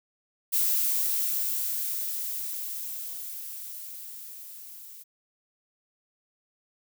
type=noise with level ramp; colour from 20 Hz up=violet; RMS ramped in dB=-24 to -46 dBFS; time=0.52-5.04 s; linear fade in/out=20 ms; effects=none